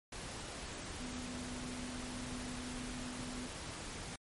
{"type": "tone in noise", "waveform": "sine", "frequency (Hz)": 249, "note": "B3", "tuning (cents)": 14, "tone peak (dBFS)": -44, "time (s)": [1, 3.47], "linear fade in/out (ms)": 5, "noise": "pink", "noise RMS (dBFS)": -45, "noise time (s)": [0.12, 4.16], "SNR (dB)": -2, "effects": ["MP3 48 kbps"]}